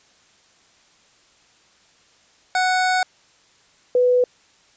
25% pulse / sine tone pair in turn, 740 / 496.2 Hz, F#5 / B4, 0 / +8 cents, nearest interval perfect fifth, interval 692 cents, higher first, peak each -13 dBFS, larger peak neither, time 2.55-3.03 / 3.95-4.24 s, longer first, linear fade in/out 2 ms, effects white hiss -56 dBFS RMS until 4.76 s + resampled to 16000 Hz

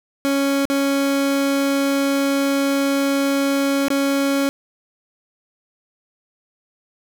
30% pulse tone with dropouts, 277.2 Hz, C#4, in tune, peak -14 dBFS, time 0.25-4.49 s, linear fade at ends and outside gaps 0 ms, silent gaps 0.654-0.7 / 3.883-3.903 s, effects none

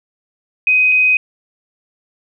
sine tone pair in turn, 2511 / 2511 Hz, D#7 / D#7, +15 / +15 cents, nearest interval unison, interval 0 cents, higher neither, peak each -9 dBFS, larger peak neither, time 0.67-0.92 / 0.92-1.17 s, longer neither, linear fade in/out 2 ms, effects none

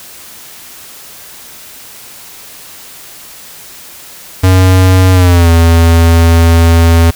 square tone with pitch glide, 93 to 83.33 Hz, F#2 to E2, +9 to +19 cents, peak -4 dBFS, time 4.43-7.11 s, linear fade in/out 10 ms, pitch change -190 cents, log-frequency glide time 5.12-5.5 s, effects white hiss -32 dBFS RMS until 7.15 s

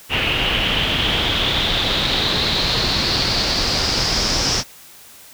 pink noise with low-pass filter sweep, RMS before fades -19 dBFS, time 0.09-4.64 s, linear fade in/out 50 ms, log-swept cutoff 2800 to 5500 Hz, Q 5.8, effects white hiss -43 dBFS RMS until 5.33 s

